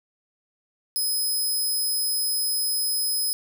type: tone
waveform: 10% pulse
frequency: 5080 Hz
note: D#8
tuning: 35 cents sharp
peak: -17 dBFS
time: 0.96-3.33 s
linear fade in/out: 0 ms
effects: none